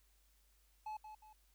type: tone with echo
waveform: triangle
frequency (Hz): 859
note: A5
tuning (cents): -42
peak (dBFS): -40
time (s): 0.86-0.97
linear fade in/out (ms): 5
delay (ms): 180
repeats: 2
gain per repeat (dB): -8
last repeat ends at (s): 1.33
effects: added 50 Hz sine -70 dBFS peak until 1.54 s + white hiss -75 dBFS RMS until 1.54 s